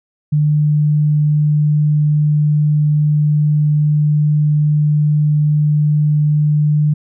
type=tone; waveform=sine; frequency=149.8 Hz; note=D3; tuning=35 cents sharp; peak=-10 dBFS; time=0.32-6.94 s; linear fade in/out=10 ms; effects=none